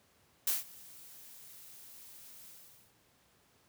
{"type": "noise with ADSR envelope", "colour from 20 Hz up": "blue", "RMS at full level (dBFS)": -29, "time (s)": [0.47, 2.94], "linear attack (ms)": 4, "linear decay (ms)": 160, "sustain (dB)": -24, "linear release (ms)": 450, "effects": ["pink hiss -68 dBFS RMS until 3.68 s", "high-pass 80 Hz 12 dB/octave"]}